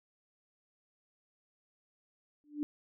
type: tone with exponential growth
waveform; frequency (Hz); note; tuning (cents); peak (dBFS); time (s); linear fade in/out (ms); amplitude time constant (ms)
sine; 295.3; D4; +10; -28; 2.44-2.63; 0; 40
effects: none